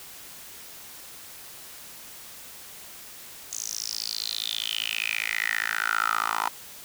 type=tone with high-pass filter sweep; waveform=10% pulse; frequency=55 Hz; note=A1; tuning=in tune; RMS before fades=-29 dBFS; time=3.51-6.49 s; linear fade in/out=10 ms; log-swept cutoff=6700 to 1000 Hz; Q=7.2; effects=white hiss -44 dBFS RMS until 6.84 s